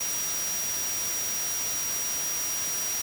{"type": "tone in noise", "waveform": "sine", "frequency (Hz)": 5740, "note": "F8", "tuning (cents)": 47, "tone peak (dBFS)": -29, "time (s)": [0, 3.02], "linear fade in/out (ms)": 10, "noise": "white", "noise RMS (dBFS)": -33, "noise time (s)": [0, 3.02], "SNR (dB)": 1, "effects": []}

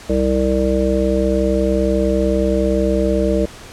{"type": "harmonic tone", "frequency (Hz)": 65.41, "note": "C2", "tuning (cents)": 0, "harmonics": [1, 3, 5, 7, 9], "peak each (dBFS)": [-20, -20, -20, -20, -20], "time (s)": [0.09, 3.46], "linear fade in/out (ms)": 10, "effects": ["pink hiss -37 dBFS RMS until 3.72 s", "low-pass 9000 Hz 12 dB/octave"]}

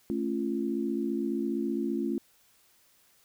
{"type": "chord", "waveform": "sine", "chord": "A augmented", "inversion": "none", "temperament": "just", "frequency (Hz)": [220, 275, 343.8], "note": ["A3", "C#4", "E#4"], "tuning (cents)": [0, -14, -27], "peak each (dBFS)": -32, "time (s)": [0.1, 2.18], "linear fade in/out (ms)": 0, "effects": ["white hiss -64 dBFS RMS until 3.24 s"]}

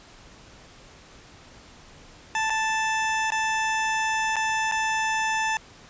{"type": "tone with dropouts", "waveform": "20% pulse", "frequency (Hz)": 880, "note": "A5", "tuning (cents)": 0, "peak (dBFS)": -18, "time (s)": [2.35, 5.57], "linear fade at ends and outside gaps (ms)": 1, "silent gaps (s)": [[2.498, 2.503], [3.304, 3.32], [4.358, 4.365], [4.714, 4.721]], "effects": ["pink hiss -49 dBFS RMS until 5.89 s", "resampled to 16000 Hz"]}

